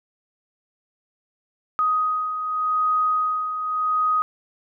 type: beating tone pair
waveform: sine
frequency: 1251 / 1251.85 Hz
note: D#6 / D#6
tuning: +9 / +10 cents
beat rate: 0.85 Hz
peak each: -28 / -20 dBFS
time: 1.79-4.22 s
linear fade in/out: 0 ms
effects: none